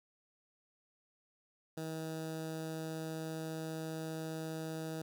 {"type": "tone with notch filter", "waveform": "15% pulse", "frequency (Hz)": 159.7, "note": "D#3", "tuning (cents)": 45, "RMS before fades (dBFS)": -41, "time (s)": [1.77, 5.02], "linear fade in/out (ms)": 5, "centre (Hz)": 2200, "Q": 1.2, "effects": []}